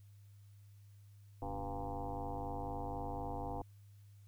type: tone with frequency modulation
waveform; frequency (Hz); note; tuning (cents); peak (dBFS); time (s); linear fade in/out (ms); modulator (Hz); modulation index
sine; 389.1; G4; -13; -38; 1.42-3.62; 2; 104; 5
effects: added 101 Hz sine -56 dBFS peak until 4.27 s + white hiss -75 dBFS RMS until 4.27 s